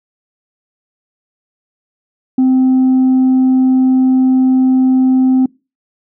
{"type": "tone", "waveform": "sine", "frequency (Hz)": 259.2, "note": "C4", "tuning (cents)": -16, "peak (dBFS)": -5, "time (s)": [2.38, 5.46], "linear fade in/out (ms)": 5, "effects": ["noise-tail reverb RT60 0.3 s tail -26 dB re dry", "tanh soft clip ceiling -6 dBFS"]}